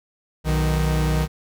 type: tone pair together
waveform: 45% pulse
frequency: 61.74 / 155.44 Hz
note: B1 / D#3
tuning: 0 / -1 cents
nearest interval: octave + major third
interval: 1599 cents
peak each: -21 dBFS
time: 0.44-1.28 s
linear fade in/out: 50 ms
effects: none